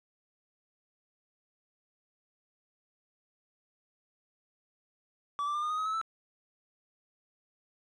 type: tone with pitch steps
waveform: triangle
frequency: 1151 / 1173.8 / 1197.1 / 1220.9 / 1245.1 / 1269.8 / 1294.9 / 1320.6 Hz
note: D6 / D6 / D6 / D#6 / D#6 / D#6 / E6 / E6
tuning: -35 / -1 / +33 / -33 / +1 / +35 / -31 / +3 cents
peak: -28 dBFS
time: 5.39-6.014 s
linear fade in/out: 0 ms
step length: 78 ms
effects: resampled to 24000 Hz

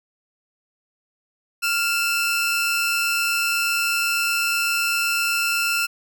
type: tone pair together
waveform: sawtooth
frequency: 1392.5 / 2637 Hz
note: F6 / E7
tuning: -5 / 0 cents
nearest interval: major seventh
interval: 1105 cents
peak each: -19 dBFS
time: 1.62-5.87 s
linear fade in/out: 20 ms
effects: none

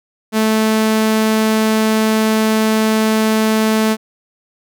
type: tone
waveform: sawtooth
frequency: 218.7 Hz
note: A3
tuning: 10 cents flat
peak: -8 dBFS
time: 0.32-3.97 s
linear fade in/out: 50 ms
effects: none

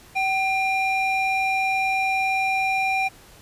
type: ring-modulated tone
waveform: triangle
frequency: 1582 Hz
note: G6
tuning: 15 cents sharp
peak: -15 dBFS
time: 0.15-3.09 s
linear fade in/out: 20 ms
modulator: 815 Hz
effects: pink hiss -49 dBFS RMS until 3.41 s + resampled to 32000 Hz

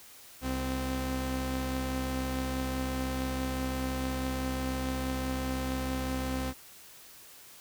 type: tone pair together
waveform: sawtooth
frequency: 66 / 259.2 Hz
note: C2 / C4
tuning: +16 / -16 cents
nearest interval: 2 octaves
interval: 2368 cents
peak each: -30 / -29 dBFS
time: 0.41-6.54 s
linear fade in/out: 50 ms
effects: white hiss -52 dBFS RMS until 7.6 s

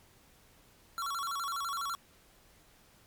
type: tone with vibrato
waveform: square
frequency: 1235 Hz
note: D#6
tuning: 13 cents flat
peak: -34 dBFS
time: 0.98-1.95 s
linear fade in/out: 0 ms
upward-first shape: square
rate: 12 Hz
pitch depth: 170 cents each way
effects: pink hiss -62 dBFS RMS until 3.06 s + MP3 96 kbps

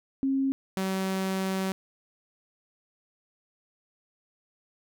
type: tone pair in turn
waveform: sine / sawtooth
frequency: 270 / 190.49 Hz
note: C#4 / G3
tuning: -45 / -49 cents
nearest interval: tritone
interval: 604 cents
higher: first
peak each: -23 dBFS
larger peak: neither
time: 0.23-0.52 / 0.77-1.72 s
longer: second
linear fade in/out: 0 ms
effects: none

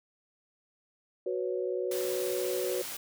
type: chord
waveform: sine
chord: F# suspended fourth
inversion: none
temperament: equal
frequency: 370 / 493.9 / 554.4 Hz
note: F#4 / B4 / C#5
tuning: 0 / 0 / 0 cents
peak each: -32 / -34 / -36 dBFS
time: 1.26-2.82 s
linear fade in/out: 5 ms
type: high-pass noise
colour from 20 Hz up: white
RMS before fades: -39 dBFS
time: 1.91-2.97 s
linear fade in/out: 5 ms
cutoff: 120 Hz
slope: 12 dB/octave
effects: none

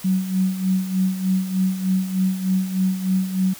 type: tone with tremolo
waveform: sine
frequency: 187.7 Hz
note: F#3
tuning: 25 cents sharp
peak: -15 dBFS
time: 0.04-3.54 s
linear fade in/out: 10 ms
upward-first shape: sine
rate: 3.3 Hz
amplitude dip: 70%
effects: white hiss -40 dBFS RMS until 3.59 s

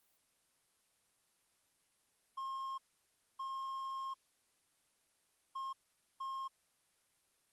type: tone bursts at uneven times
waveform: triangle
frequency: 1070 Hz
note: C6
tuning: 38 cents sharp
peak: -37 dBFS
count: 4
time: 2.37-2.78 / 3.39-4.14 / 5.55-5.73 / 6.2-6.48 s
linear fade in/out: 10 ms
effects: white hiss -75 dBFS RMS until 7.52 s + Opus 24 kbps

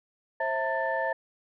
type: tone cluster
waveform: sine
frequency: 533 / 655 / 905 / 1768 Hz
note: C5 / E5 / A5 / A6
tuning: +32 / -11 / +48 / +8 cents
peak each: -31 dBFS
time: 0.4-1.13 s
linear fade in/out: 5 ms
effects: tanh soft clip ceiling -16 dBFS

